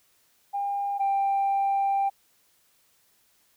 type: tone pair in turn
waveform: sine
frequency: 803 / 789.7 Hz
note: G5 / G5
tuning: +41 / +13 cents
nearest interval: unison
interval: 28 cents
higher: first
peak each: -25 / -20 dBFS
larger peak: second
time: 0.53-0.99 / 0.99-2.1 s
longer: second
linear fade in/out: 20 ms
effects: tanh soft clip ceiling -19 dBFS + white hiss -65 dBFS RMS until 3.56 s